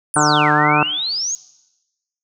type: exponential two-way sweep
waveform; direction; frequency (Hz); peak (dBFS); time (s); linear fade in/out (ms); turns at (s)
sine; down then up; 9956 to 1568 to 6800; -19; 0.14-1.35; 0; 0.52
type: harmonic tone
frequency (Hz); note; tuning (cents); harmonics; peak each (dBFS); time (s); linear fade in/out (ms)
150; D3; +37; 1 / 2 / 3 / 4 / 5 / 6 / 7 / 8 / 9 / 10; -22 / -20 / -25 / -26 / -20 / -20 / -23 / -23 / -20 / -21; 0.16-0.83; 2
effects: noise-tail reverb RT60 1.0 s tail -20 dB re dry